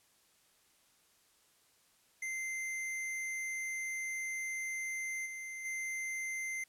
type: tone with level steps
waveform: square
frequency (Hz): 2081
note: C7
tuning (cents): -10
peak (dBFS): -37 / -42 / -37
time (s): 2.22-6.64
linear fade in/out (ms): 5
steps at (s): 5.25 / 5.64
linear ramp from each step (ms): 20
effects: white hiss -69 dBFS RMS until 6.68 s + low-pass 12000 Hz 12 dB/octave